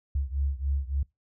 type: beating tone pair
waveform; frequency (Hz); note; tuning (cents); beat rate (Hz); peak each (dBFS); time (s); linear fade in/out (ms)
sine; 68 / 71.5; C#2 / D2; -33 / -46; 3.5; -28 / -30; 0.15-1.03; 5
effects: noise-tail reverb RT60 0.2 s tail -24 dB re dry